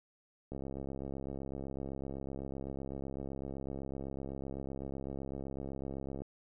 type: click train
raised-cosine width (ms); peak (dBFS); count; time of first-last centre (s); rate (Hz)
2; -28; 388; 0.52-6.22; 67.9
effects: none